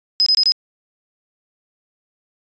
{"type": "tone bursts", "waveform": "sine", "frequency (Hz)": 5050, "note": "D#8", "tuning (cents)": 25, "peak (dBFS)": -10, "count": 4, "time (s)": [0.2, 0.52], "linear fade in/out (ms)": 0, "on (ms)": 62, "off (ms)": 24, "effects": ["tanh soft clip ceiling -8 dBFS", "resampled to 16000 Hz"]}